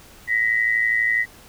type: tone pair together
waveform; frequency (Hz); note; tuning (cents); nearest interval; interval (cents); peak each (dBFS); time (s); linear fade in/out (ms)
sine; 1886.8 / 1999; A#6 / B6; +20 / +20; minor second; 100; -20; 0.27-1.26; 50
effects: pink hiss -47 dBFS RMS until 1.48 s